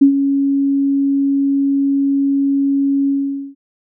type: tone with ADSR envelope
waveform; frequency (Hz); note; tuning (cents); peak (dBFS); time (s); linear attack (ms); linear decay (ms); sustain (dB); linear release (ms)
sine; 277.2; C#4; 0; -3; 0.01-3.55; 11; 96; -9; 470
effects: none